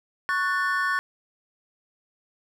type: chord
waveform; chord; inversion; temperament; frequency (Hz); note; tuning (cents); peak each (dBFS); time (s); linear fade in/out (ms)
triangle; F# minor; second; just; 1110 / 1480 / 1776; C#6 / F#6 / A6; +2 / 0 / +16; -25; 0.29-0.99; 0
effects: none